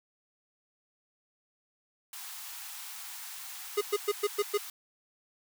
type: high-pass noise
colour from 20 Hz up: white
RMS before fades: -43 dBFS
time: 2.13-4.7 s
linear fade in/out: 2 ms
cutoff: 730 Hz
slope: 96 dB/octave
type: tone bursts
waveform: square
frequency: 412.5 Hz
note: G#4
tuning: 12 cents flat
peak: -25 dBFS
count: 6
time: 3.77-4.578 s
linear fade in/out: 10 ms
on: 43 ms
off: 110 ms
effects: none